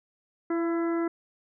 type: harmonic tone with a mistuned harmonic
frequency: 334.8 Hz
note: E4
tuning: 27 cents sharp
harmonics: 1 / 2 / 3 / 4 / 5 / 6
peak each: -25 / -37 / -40 / -38 / -45 / -45 dBFS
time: 0.5-1.08 s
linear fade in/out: 5 ms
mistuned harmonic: 2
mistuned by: +19 cents
effects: none

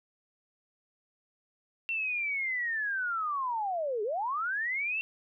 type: linear two-way sweep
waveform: sine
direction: down then up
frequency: 2722 to 400 to 2722 Hz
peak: -29 dBFS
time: 1.89-5.01 s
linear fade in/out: 0 ms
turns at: 4.03 s
effects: none

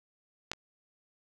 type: clicks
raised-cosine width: 0.2 ms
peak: -14 / -28 dBFS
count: 2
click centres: 0.516 / 0.534 s
effects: none

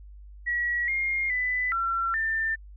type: tone with pitch steps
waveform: sine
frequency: 1922 / 2129 / 1997 / 1357 / 1789 Hz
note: B6 / C7 / B6 / E6 / A6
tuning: -48 / +30 / +19 / +50 / +28 cents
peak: -24 dBFS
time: 0.46-2.56 s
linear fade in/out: 20 ms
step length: 420 ms
effects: added 50 Hz sine -43 dBFS peak until 2.76 s

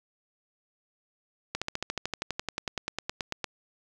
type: slowing click train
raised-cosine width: 0.2 ms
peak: -13 dBFS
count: 22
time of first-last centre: 1.55-3.443 s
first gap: 66 ms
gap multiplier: 1.03
effects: none

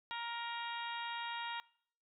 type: harmonic tone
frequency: 468.9 Hz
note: A#4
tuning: 10 cents sharp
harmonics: 2 / 3 / 4 / 5 / 6 / 7 / 8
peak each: -42 / -47 / -48 / -52 / -49 / -50 / -50 dBFS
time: 0.11-1.6 s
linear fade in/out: 0 ms
effects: noise-tail reverb RT60 0.6 s tail -23 dB re dry

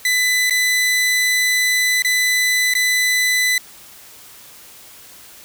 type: tone with dropouts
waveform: sawtooth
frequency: 2000 Hz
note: B6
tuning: 21 cents sharp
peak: -11 dBFS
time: 0.05-3.58 s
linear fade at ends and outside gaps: 2 ms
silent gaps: 0.498-0.507 / 2.022-2.047 / 2.738-2.751 s
effects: white hiss -42 dBFS RMS until 5.44 s

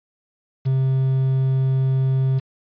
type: tone with quantisation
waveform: triangle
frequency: 132.5 Hz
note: C3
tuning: 22 cents sharp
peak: -14 dBFS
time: 0.65-2.4 s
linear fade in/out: 20 ms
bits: 7
effects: resampled to 11025 Hz

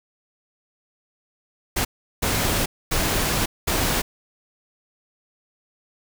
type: noise bursts at uneven times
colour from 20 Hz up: pink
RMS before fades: -22 dBFS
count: 4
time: 1.76-1.85 / 2.22-2.66 / 2.91-3.46 / 3.67-4.02 s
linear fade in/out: 10 ms
effects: none

